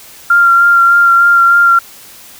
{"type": "tone with vibrato", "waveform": "sine", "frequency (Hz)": 1386, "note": "F6", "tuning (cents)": -14, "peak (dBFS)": -4, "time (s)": [0.3, 1.79], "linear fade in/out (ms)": 5, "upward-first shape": "sine", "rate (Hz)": 3.3, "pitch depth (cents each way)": 16, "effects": ["white hiss -36 dBFS RMS until 2.39 s"]}